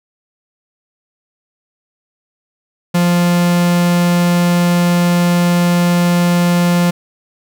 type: tone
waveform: 45% pulse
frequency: 174.61 Hz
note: F3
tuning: in tune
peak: -10 dBFS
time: 2.94-6.91 s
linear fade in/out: 10 ms
effects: none